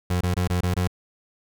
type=tone bursts; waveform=30% pulse; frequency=89.8 Hz; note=F2; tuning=49 cents sharp; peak=-18 dBFS; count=6; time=0.1-0.875 s; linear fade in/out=5 ms; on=110 ms; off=23 ms; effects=none